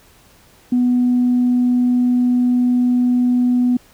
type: tone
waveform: sine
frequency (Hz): 246.9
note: B3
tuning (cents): 0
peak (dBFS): -11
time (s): 0.72-3.77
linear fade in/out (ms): 5
effects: tanh soft clip ceiling -8 dBFS + pink hiss -50 dBFS RMS until 3.93 s